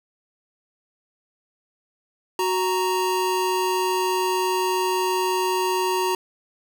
square tone pair together, 370.5 / 933.6 Hz, F#4 / A#5, +2 / +2 cents, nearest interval octave + major third, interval 1600 cents, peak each -24 dBFS, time 2.39-6.15 s, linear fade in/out 2 ms, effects none

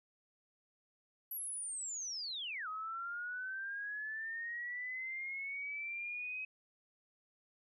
sine linear two-way sweep, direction down then up, 11800 to 1254 to 2542 Hz, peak -39 dBFS, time 1.31-6.45 s, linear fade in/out 5 ms, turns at 2.68 s, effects none

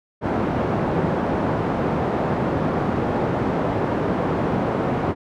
pink band-pass noise, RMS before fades -22 dBFS, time 0.21-5.15 s, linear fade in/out 50 ms, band 130 to 910 Hz, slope 12 dB/octave, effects none

